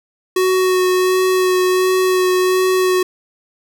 square tone with vibrato, 370 Hz, F#4, in tune, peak -13 dBFS, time 0.36-3.03 s, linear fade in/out 5 ms, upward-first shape sine, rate 1.4 Hz, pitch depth 13 cents each way, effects none

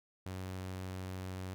sawtooth tone, 93.2 Hz, F#2, 13 cents sharp, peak -36 dBFS, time 0.26-1.54 s, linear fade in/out 0 ms, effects none

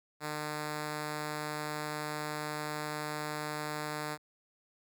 5% pulse tone, 151 Hz, D3, 48 cents sharp, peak -24 dBFS, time 0.2-4.18 s, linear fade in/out 50 ms, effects none

